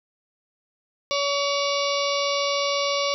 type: harmonic tone with a mistuned harmonic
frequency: 566 Hz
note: C#5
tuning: 36 cents sharp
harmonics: 1 / 2 / 4 / 5 / 6 / 7 / 8 / 9 / 10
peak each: -25 / -28 / -31 / -32 / -33 / -33 / -34 / -35 / -35 dBFS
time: 1.11-3.14 s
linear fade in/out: 0 ms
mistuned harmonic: 6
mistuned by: +63 cents
effects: none